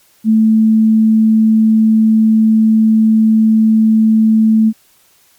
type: tone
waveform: sine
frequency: 220 Hz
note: A3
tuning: in tune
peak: -6 dBFS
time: 0.24-4.73 s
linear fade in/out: 50 ms
effects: white hiss -51 dBFS RMS until 5.38 s + MP3 96 kbps